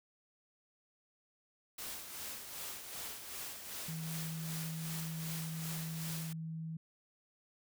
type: noise with tremolo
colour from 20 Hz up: white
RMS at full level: -43 dBFS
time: 1.78-6.33 s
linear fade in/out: 5 ms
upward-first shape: sine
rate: 2.6 Hz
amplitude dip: 50%
type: tone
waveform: sine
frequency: 161.4 Hz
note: E3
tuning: 36 cents flat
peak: -39 dBFS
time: 3.88-6.77 s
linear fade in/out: 5 ms
effects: none